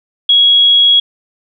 sine tone, 3322 Hz, G#7, in tune, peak -5 dBFS, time 0.29-1 s, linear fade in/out 5 ms, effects none

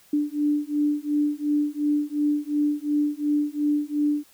sine beating tone pair, 293.5 / 296.3 Hz, D4 / D4, -1 / +15 cents, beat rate 2.8 Hz, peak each -24 dBFS, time 0.13-4.24 s, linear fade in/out 5 ms, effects white hiss -56 dBFS RMS until 4.33 s

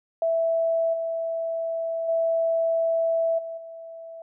sine tone with level steps, 659.3 Hz, E5, in tune, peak -20 / -25 / -20 / -31 / -37 dBFS, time 0.22-4.22 s, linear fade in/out 2 ms, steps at 0.93 / 2.08 / 3.38 / 3.57 s, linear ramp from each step 10 ms, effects none

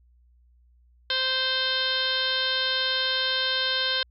harmonic tone, 521 Hz, C5, 7 cents flat, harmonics 1 / 2 / 3 / 4 / 5 / 6 / 7 / 8 / 9 / 10, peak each -35 / -37 / -29 / -39 / -39 / -29 / -29 / -30 / -41 / -39 dBFS, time 1.1-4.03 s, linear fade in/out 2 ms, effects added 60 Hz sine -56 dBFS peak until 4.1 s

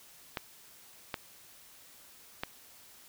clicks, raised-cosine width 0.3 ms, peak -17 dBFS, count 3, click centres 0.372 / 1.142 / 2.435 s, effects white hiss -56 dBFS RMS until 3.08 s

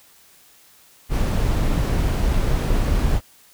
brown noise, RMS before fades -19 dBFS, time 1.09-3.21 s, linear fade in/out 50 ms, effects white hiss -52 dBFS RMS until 3.53 s

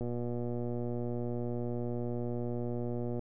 click train, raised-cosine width 2 ms, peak -24 dBFS, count 383, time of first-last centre 0.01-3.193 s, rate 120 Hz, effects none

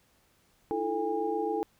sine tone cluster, 312.1 / 339.6 / 438.5 / 811 Hz, D#4 / F4 / A4 / G#5, +5 / -48 / -6 / -41 cents, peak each -37 / -34 / -31 / -33 dBFS, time 0.71-1.63 s, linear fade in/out 0 ms, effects pink hiss -67 dBFS RMS until 1.79 s

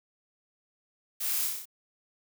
blue noise with echo, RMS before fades -33 dBFS, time 1.2-1.47 s, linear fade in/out 10 ms, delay 31 ms, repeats 6, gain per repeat -2 dB, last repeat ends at 1.656 s, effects none

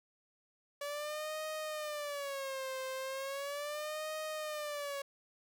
sawtooth tone with vibrato, 571 Hz, D5, 49 cents flat, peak -34 dBFS, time 0.81-5.02 s, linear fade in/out 5 ms, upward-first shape sine, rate 0.37 Hz, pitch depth 150 cents each way, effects none

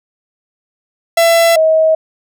45% pulse / sine tone pair in turn, 670 / 636.2 Hz, E5 / D#5, +28 / +38 cents, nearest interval minor second, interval 90 cents, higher first, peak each -7 dBFS, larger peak neither, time 1.17-1.56 / 1.56-1.95 s, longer neither, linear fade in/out 5 ms, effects none

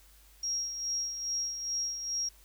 sine tone with tremolo, 5610 Hz, F8, 7 cents sharp, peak -29 dBFS, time 0.43-2.29 s, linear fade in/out 5 ms, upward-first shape sine, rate 2.4 Hz, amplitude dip 55%, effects added 50 Hz sine -58 dBFS peak until 2.44 s + white hiss -61 dBFS RMS until 2.44 s

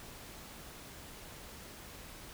silence, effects pink hiss -50 dBFS RMS until 2.33 s

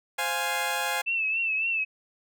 15% pulse chord, F minor, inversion second, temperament equal, 523.3 / 698.5 / 830.6 Hz, C5 / F5 / Ab5, 0 / 0 / 0 cents, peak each -27 / -26 / -22 dBFS, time 0.18-1.02 s, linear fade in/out 10 ms
sine tone with vibrato, 2645 Hz, E7, 5 cents sharp, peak -24 dBFS, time 1.06-1.85 s, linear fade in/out 20 ms, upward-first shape triangle, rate 3.6 Hz, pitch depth 70 cents each way
effects none

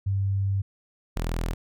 sine / sawtooth tone pair in turn, 98 / 41.43 Hz, G2 / E1, 0 / +9 cents, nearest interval octave + minor third, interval 1491 cents, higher first, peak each -22 dBFS, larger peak neither, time 0.06-0.62 / 1.16-1.54 s, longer first, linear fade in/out 10 ms, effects none

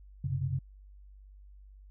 sine tone cluster, 93 / 127.2 / 136.9 Hz, F#2 / C3 / C#3, +9 / -48 / -21 cents, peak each -35 / -35 / -32 dBFS, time 0.24-0.59 s, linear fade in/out 5 ms, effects added 49 Hz sine -50 dBFS peak until 1.9 s

